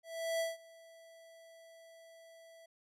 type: tone with ADSR envelope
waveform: square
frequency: 659.3 Hz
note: E5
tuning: in tune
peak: -32 dBFS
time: 0.03-2.66 s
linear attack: 370 ms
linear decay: 170 ms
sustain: -24 dB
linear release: 6 ms
effects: resampled to 32000 Hz